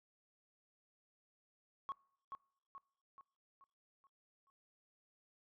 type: tone with echo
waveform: sine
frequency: 1100 Hz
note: C#6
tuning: 14 cents flat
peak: -37 dBFS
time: 1.89-1.92 s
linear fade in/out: 0 ms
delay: 430 ms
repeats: 6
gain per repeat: -6 dB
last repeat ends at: 4.5 s
effects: noise-tail reverb RT60 0.7 s tail -25 dB re dry + tanh soft clip ceiling -36 dBFS